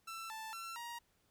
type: tone with pitch steps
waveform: sawtooth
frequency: 1336 / 881 / 1351 / 944 Hz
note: E6 / A5 / E6 / A#5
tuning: +23 / +2 / +42 / +22 cents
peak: -40 dBFS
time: 0.07-0.99 s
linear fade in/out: 10 ms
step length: 230 ms
effects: pink hiss -75 dBFS RMS until 1.3 s